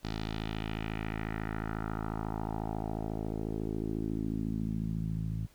10% pulse tone with low-pass filter sweep, 54.1 Hz, A1, 29 cents flat, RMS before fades -35 dBFS, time 0.03-5.47 s, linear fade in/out 20 ms, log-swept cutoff 4600 to 130 Hz, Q 2.4, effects pink hiss -63 dBFS RMS until 5.54 s

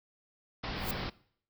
pink low-pass noise, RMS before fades -37 dBFS, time 0.63-1.1 s, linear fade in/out 10 ms, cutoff 5200 Hz, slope 96 dB/octave
violet noise with exponential growth, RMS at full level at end -33 dBFS, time 0.75-0.91 s, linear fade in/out 2 ms, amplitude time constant 34 ms
effects noise-tail reverb RT60 0.6 s tail -21 dB re dry

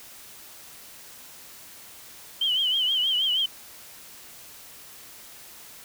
sine tone with vibrato, 3078 Hz, G7, 32 cents flat, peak -21 dBFS, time 2.41-3.46 s, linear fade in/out 5 ms, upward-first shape triangle, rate 6.3 Hz, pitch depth 110 cents each way, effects white hiss -46 dBFS RMS until 5.84 s

